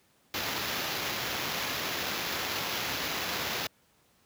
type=noise with sample-and-hold; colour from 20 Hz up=white; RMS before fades=-33 dBFS; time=0.34-3.67 s; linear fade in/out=2 ms; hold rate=8820 Hz; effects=pink hiss -66 dBFS RMS until 4.25 s + high-pass 80 Hz 12 dB/octave